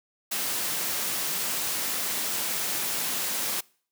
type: high-pass noise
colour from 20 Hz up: white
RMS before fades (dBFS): -29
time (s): 0.31-3.61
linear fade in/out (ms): 10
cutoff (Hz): 130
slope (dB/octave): 24
effects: noise-tail reverb RT60 0.5 s tail -25 dB re dry